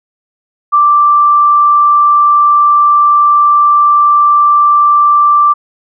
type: tone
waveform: sine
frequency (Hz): 1174.7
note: D6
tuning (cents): 0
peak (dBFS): -4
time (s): 0.72-5.54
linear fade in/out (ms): 20
effects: none